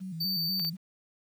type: tone with vibrato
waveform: sine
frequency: 174.61 Hz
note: F3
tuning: in tune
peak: -35 dBFS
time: 0-0.77 s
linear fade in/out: 20 ms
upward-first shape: square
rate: 4.1 Hz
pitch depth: 120 cents each way
type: tone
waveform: square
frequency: 4586 Hz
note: D8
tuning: 42 cents flat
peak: -29 dBFS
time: 0.2-0.7 s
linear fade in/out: 10 ms
type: clicks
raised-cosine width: 0.2 ms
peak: -27 dBFS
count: 2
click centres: 0.597 / 0.649 s
effects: 10-bit